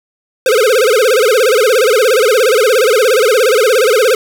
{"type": "tone with vibrato", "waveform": "square", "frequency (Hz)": 470, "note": "A#4", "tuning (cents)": 14, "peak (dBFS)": -8, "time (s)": [0.46, 4.15], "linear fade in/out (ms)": 2, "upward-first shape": "sine", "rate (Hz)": 17, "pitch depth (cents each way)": 220, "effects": []}